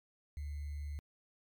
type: tone with sample-and-hold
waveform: sine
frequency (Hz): 72.9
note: D2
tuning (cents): -12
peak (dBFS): -38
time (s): 0.37-0.99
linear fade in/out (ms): 0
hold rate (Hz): 2100
effects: MP3 96 kbps